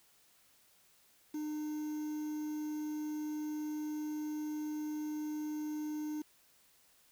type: tone with quantisation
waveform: triangle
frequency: 303.4 Hz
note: D#4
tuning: 44 cents flat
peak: -34 dBFS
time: 1.34-6.22 s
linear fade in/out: 5 ms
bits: 9
effects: white hiss -67 dBFS RMS until 7.11 s